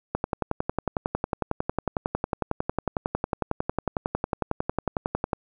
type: click train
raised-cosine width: 1 ms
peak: -10 dBFS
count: 58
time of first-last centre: 0.15-5.332 s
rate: 11 Hz
effects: none